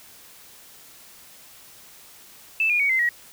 sine tone with pitch steps, 2637 / 2432 / 2243 / 2069 / 1908.2 Hz, E7 / D#7 / C#7 / C7 / A#6, 0 / -40 / +20 / -20 / +40 cents, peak -18 dBFS, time 2.6-3.09 s, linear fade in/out 2 ms, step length 98 ms, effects white hiss -48 dBFS RMS until 3.32 s

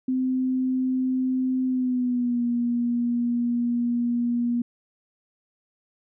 sine tone with pitch glide, 257.8 to 239.2 Hz, C4 to A#3, -26 to +45 cents, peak -21 dBFS, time 0.08-4.62 s, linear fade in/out 5 ms, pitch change -129 cents, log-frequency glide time 1.66-2.43 s, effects none

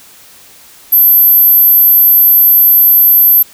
sine tone, 12270 Hz, G9, 38 cents flat, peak -3 dBFS, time 0.92-3.43 s, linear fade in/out 10 ms, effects white hiss -39 dBFS RMS until 3.53 s

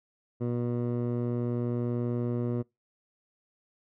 15% pulse tone with low-pass filter, 120.5 Hz, B2, 42 cents flat, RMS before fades -30 dBFS, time 0.4-2.63 s, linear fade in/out 20 ms, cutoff 580 Hz, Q 0.64, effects noise-tail reverb RT60 0.2 s tail -24 dB re dry

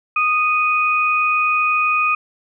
sine tone pair together, 1239 / 2487 Hz, D#6 / D#7, -8 / -1 cents, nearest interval octave, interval 1207 cents, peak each -17 dBFS, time 0.16-2.15 s, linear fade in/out 5 ms, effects none

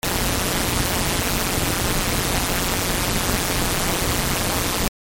pink noise with amplitude modulation, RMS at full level -17 dBFS, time 0.03-4.88 s, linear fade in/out 0 ms, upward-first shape sine, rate 181 Hz, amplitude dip 95%, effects MP3 64 kbps

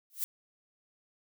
violet noise with exponential growth, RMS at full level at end -28 dBFS, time 0.1-0.24 s, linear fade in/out 0 ms, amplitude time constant 29 ms, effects none

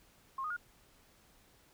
sine tone with pitch steps, 1070 / 1236.2 / 1428.3 Hz, C6 / D#6 / F6, +38 / -12 / +38 cents, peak -35 dBFS, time 0.38-0.566 s, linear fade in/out 5 ms, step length 62 ms, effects pink hiss -65 dBFS RMS until 1.73 s

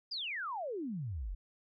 sine exponential sweep, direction down, 5100 to 38.96 Hz, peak -36 dBFS, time 0.11-1.35 s, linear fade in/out 10 ms, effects none

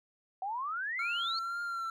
sine exponential sweep, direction up, 740 to 4446 Hz, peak -33 dBFS, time 0.42-1.39 s, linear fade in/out 2 ms
triangle tone with vibrato, 1373 Hz, F6, 30 cents flat, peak -32 dBFS, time 0.99-1.9 s, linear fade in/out 2 ms, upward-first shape triangle, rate 2 Hz, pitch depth 44 cents each way
effects none

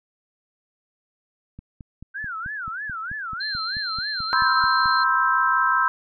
click train, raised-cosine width 5 ms, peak -26 dBFS, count 16, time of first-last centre 1.59-4.858 s, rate 4.59 Hz
sine tone with vibrato, 1500 Hz, F#6, 23 cents sharp, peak -28 dBFS, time 2.14-4.66 s, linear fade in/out 20 ms, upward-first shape sine, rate 3.2 Hz, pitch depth 260 cents each way
sine tone, 4146 Hz, C8, 17 cents flat, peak -27 dBFS, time 3.4-5.04 s, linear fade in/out 10 ms
sine chord, C major seventh, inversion third, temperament just, 981.1 / 1046.5 / 1308.1 / 1569.8 Hz, B5 / C6 / E6 / G6, -12 / 0 / -14 / +2 cents, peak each -26 / -23 / -21 / -22 dBFS, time 4.33-5.88 s, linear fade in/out 0 ms
effects none

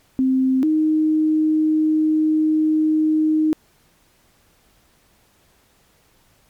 sine tone pair in turn, 261.6 / 311.1 Hz, C4 / D#4, 0 / 0 cents, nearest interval minor third, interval 300 cents, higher second, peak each -14 / -14 dBFS, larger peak neither, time 0.19-0.63 / 0.63-3.53 s, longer second, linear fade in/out 0 ms, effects pink hiss -58 dBFS RMS until 6.49 s + MP3 96 kbps

